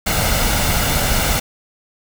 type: noise with comb filter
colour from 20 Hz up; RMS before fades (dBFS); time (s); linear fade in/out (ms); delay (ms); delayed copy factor
pink; -17; 0.06-1.4; 10; 1.4; +0.5
effects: none